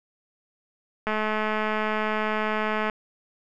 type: click train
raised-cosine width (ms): 0.5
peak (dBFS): -12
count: 394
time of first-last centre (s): 1.07-2.898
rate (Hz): 215
effects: none